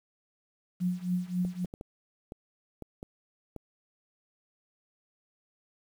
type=tone with tremolo; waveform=sine; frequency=180 Hz; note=F#3; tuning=47 cents flat; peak=-24 dBFS; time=0.8-1.66 s; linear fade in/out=20 ms; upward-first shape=triangle; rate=3.7 Hz; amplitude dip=95%
type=clicks; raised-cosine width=2 ms; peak=-27 dBFS; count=8; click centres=1.45 / 1.647 / 1.739 / 1.811 / 2.321 / 2.823 / 3.029 / 3.563 s
effects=9-bit